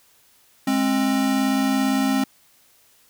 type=tone pair together; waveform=square; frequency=208.6 / 266.2 Hz; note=G#3 / C4; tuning=+8 / +30 cents; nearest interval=major third; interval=422 cents; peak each=-25 / -20 dBFS; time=0.67-2.24 s; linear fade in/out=5 ms; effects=white hiss -57 dBFS RMS until 3.09 s